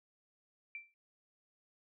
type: tone with exponential decay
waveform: sine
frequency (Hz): 2346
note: D7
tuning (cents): -2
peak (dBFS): -39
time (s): 0.75-0.94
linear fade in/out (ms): 1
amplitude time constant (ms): 40
effects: none